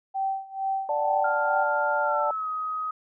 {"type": "tone with tremolo", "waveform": "sine", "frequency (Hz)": 775, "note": "G5", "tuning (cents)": -20, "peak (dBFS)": -23, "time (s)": [0.14, 1.64], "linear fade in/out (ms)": 20, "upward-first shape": "sine", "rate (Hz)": 2.2, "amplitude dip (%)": 90}
{"type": "chord", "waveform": "sine", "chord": "D major", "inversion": "none", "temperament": "equal", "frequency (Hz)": [587.3, 740, 880], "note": ["D5", "F#5", "A5"], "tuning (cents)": [0, 0, 0], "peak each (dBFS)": [-27, -31, -26], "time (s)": [0.89, 2.31], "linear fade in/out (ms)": 2}
{"type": "tone with pitch glide", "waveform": "sine", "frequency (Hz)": [1396.9, 1259], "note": ["F6", "D#6"], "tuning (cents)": [0, 20], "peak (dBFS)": -27, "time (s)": [1.24, 2.91], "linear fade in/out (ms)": 5, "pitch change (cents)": -180, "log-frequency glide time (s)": [2.02, 2.48]}
{"effects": []}